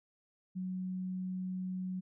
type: tone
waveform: sine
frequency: 185 Hz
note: F#3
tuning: in tune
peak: -35 dBFS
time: 0.55-2.01 s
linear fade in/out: 20 ms
effects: none